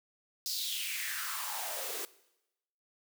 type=noise with high-pass filter sweep; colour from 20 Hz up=white; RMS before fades=-37 dBFS; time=0.46-2.05 s; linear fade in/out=0 ms; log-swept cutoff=5000 to 370 Hz; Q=4.6; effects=noise-tail reverb RT60 0.9 s tail -19 dB re dry